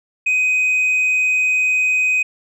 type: tone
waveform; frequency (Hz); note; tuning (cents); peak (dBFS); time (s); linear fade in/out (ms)
sine; 2509; D#7; +14; -11; 0.26-2.23; 10
effects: tanh soft clip ceiling -13 dBFS